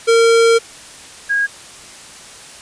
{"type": "tone pair in turn", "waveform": ["square", "sine"], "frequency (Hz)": [459.5, 1637.5], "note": ["A#4", "G#6"], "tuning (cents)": [-25, -25], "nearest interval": "octave + minor seventh", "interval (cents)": 2200, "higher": "second", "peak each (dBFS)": [-9, -13], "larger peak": "first", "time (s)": [[0.07, 0.59], [1.29, 1.47]], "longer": "first", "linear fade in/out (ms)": 20, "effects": ["white hiss -37 dBFS RMS until 2.61 s", "resampled to 22050 Hz"]}